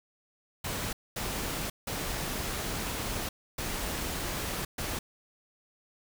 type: noise bursts at uneven times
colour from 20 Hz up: pink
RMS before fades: -34 dBFS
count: 5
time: 0.64-0.93 / 1.16-1.7 / 1.87-3.29 / 3.58-4.65 / 4.78-4.99 s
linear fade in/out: 5 ms
effects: none